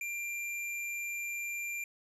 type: tone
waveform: square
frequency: 2377 Hz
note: D7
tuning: 20 cents sharp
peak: -36 dBFS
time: 0.01-1.84 s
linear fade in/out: 2 ms
effects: resampled to 32000 Hz